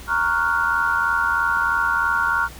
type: chord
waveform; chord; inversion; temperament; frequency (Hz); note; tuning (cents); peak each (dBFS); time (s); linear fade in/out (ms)
sine; Gb major seventh; first; equal; 932.3 / 1108.7 / 1396.9 / 1480; Bb5 / Db6 / F6 / Gb6; 0 / 0 / 0 / 0; -25 / -25 / -20 / -24; 0.07-2.49; 50
effects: added 60 Hz sine -40 dBFS peak until 2.59 s + pink hiss -41 dBFS RMS until 2.59 s